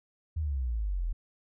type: exponential sweep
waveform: sine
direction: down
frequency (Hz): 82.41 to 38.89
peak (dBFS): -28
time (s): 0.36-1.13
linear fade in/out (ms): 10
effects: none